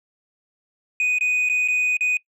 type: tone with dropouts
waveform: sine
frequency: 2489 Hz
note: D#7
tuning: in tune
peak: -15 dBFS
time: 1-2.17 s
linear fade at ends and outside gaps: 2 ms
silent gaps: 1.185-1.209 / 1.489-1.497 / 1.677-1.684 / 1.969-2.008 s
effects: noise-tail reverb RT60 0.1 s tail -23 dB re dry + tanh soft clip ceiling -17 dBFS